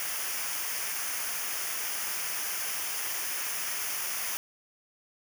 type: noise with comb filter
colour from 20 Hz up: white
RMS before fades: -33 dBFS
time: 0-4.37 s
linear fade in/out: 0 ms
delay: 0.25 ms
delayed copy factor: -0.7
effects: none